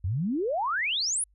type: exponential sweep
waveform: sine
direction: up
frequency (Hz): 81.9 to 10820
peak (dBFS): -25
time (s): 0.04-1.24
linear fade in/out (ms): 5
effects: added 50 Hz sine -60 dBFS peak until 1.34 s